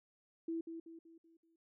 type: tone with echo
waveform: sine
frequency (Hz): 329.6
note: E4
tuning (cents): 0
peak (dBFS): -36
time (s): 0.48-0.61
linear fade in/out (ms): 5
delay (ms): 190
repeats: 5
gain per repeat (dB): -7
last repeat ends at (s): 1.56
effects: none